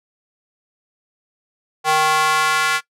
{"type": "tone with high-pass filter sweep", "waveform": "square", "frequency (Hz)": 155.56, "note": "D#3", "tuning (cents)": 0, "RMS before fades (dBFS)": -17, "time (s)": [1.84, 2.81], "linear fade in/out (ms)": 50, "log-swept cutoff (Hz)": [790, 1500], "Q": 2, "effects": ["noise-tail reverb RT60 0.1 s tail -19 dB re dry", "low-pass 11000 Hz 12 dB/octave"]}